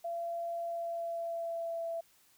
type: tone with pitch glide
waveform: sine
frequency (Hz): 680 to 667.2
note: F5 to E5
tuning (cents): -46 to +21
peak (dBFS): -34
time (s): 0.04-2.01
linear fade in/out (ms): 10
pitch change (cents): -33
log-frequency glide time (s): 0.63-1.86
effects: white hiss -66 dBFS RMS until 2.37 s